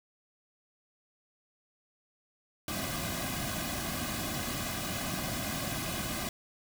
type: noise with comb filter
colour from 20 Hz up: pink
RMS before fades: -35 dBFS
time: 2.68-6.29 s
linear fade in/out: 2 ms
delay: 2.2 ms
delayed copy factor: -0.8
effects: none